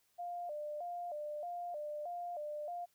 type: tone with vibrato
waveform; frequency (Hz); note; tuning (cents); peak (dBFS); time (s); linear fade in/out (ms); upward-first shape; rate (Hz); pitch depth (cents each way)
sine; 647; E5; -32; -39; 0.18-2.86; 20; square; 1.6; 140
effects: white hiss -75 dBFS RMS until 2.94 s